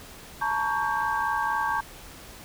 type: tone cluster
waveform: sine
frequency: 869 / 933 / 1119 / 1587 Hz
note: A5 / A#5 / C#6 / G6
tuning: -22 / +1 / +16 / +21 cents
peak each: -29 dBFS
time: 0.41-1.81 s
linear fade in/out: 10 ms
effects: tanh soft clip ceiling -13 dBFS + pink hiss -45 dBFS RMS until 2.44 s